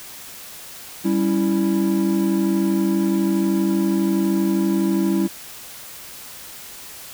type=chord; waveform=triangle; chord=C# diminished; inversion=second; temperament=equal; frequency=196 / 277.2 / 329.6 Hz; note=G3 / C#4 / E4; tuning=0 / 0 / 0 cents; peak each=-18 / -23 / -18 dBFS; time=1.04-5.28 s; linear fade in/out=20 ms; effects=white hiss -38 dBFS RMS until 7.13 s